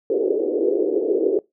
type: band-pass noise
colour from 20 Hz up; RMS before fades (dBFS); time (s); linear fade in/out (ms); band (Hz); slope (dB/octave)
white; -20; 0.1-1.39; 2; 330 to 470; 48
effects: noise-tail reverb RT60 0.2 s tail -23 dB re dry